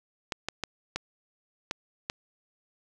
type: clicks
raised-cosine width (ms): 0.2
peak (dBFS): -13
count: 6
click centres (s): 0.322 / 0.486 / 0.637 / 0.96 / 1.711 / 2.099
effects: none